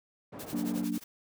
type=band-pass noise; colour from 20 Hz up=white; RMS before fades=-44 dBFS; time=0.32-0.85 s; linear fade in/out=10 ms; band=120 to 550 Hz; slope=12 dB/octave
type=noise with tremolo; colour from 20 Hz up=white; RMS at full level=-42 dBFS; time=0.39-1.04 s; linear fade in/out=5 ms; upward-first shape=triangle; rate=11 Hz; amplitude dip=100%
type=chord; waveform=sine; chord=Gb augmented; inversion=none; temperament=equal; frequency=185 / 233.1 / 293.7 Hz; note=Gb3 / Bb3 / D4; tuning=0 / 0 / 0 cents; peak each=-36 / -33 / -33 dBFS; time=0.53-0.98 s; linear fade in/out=2 ms
effects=none